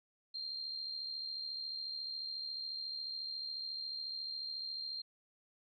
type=tone with amplitude modulation; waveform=sine; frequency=4186 Hz; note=C8; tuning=in tune; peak=-37 dBFS; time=0.34-5.02 s; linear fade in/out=10 ms; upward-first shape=sine; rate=74.1 Hz; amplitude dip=50%; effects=none